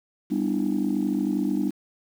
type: chord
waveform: sine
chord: E minor seventh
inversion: first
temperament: just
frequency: 197.78 / 247.2 / 296.7 / 329.6 Hz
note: G3 / B3 / D4 / E4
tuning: +16 / +2 / +18 / 0 cents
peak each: -26 / -27 / -25 / -30 dBFS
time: 0.3-1.71 s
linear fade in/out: 20 ms
effects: tanh soft clip ceiling -15 dBFS + 8-bit